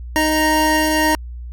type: tone pair together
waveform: 25% pulse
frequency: 310.2 / 932.3 Hz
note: D#4 / A#5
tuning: -5 / 0 cents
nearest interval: octave + perfect fifth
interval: 1905 cents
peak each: -13 dBFS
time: 0.16-1.15 s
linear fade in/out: 0 ms
effects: added 60 Hz sine -28 dBFS peak until 1.52 s + AAC 64 kbps